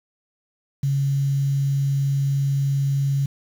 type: tone with quantisation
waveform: sine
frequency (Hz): 138.59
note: C#3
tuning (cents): 0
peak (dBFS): -18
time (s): 0.83-3.26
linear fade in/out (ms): 5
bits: 7
effects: none